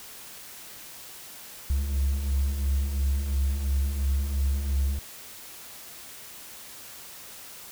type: beating tone pair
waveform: triangle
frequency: 66.4 / 69.3 Hz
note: C2 / C#2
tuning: +26 / 0 cents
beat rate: 2.9 Hz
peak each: -29 / -21 dBFS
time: 1.7-4.99 s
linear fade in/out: 0 ms
effects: tanh soft clip ceiling -16 dBFS + white hiss -44 dBFS RMS until 7.71 s